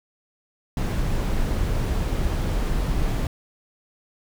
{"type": "noise", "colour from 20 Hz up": "brown", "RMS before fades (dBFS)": -23, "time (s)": [0.77, 3.27], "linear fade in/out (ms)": 2, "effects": []}